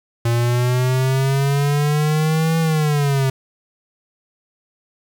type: exponential two-way sweep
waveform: square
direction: up then down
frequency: 116.54 to 164 to 131.8 Hz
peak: -16 dBFS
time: 0.25-3.3 s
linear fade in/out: 5 ms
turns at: 2.59 s
effects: 7-bit